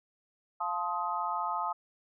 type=chord; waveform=sine; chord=F dominant seventh; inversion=none; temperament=just; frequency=698.5 / 873.1 / 1047.7 / 1257.2 Hz; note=F5 / A5 / C6 / Eb6; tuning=0 / -14 / +2 / +18 cents; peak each=-38 / -34 / -37 / -34 dBFS; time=0.6-1.73 s; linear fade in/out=10 ms; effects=none